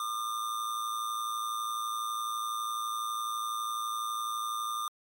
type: tone with amplitude modulation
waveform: square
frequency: 1203 Hz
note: D6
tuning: 41 cents sharp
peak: -30 dBFS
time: 0-4.88 s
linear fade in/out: 2 ms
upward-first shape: sine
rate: 112 Hz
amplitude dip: 50%
effects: MP3 96 kbps